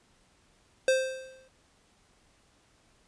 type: tone with exponential decay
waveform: square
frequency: 523.3 Hz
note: C5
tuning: in tune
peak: -20 dBFS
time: 0.88-1.48 s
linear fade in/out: 2 ms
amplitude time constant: 130 ms
effects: pink hiss -65 dBFS RMS until 3.07 s + resampled to 22050 Hz